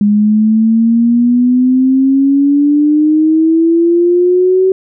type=exponential sweep; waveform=sine; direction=up; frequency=204.7 to 380 Hz; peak=-6 dBFS; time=0.01-4.72 s; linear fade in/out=2 ms; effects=none